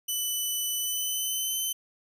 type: tone with pitch glide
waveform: 10% pulse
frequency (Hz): 2989 to 3064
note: F#7 to G7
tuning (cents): +17 to -40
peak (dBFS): -20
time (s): 0.08-1.73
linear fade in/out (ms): 10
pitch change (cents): +43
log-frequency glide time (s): 0.78-1.58
effects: none